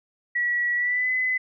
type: tone with pitch glide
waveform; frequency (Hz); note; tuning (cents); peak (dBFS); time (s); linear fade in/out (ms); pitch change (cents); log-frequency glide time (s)
sine; 1932 to 2019; B6 to B6; -39 to +38; -21; 0.35-1.38; 10; +77; 0.75-1.1
effects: none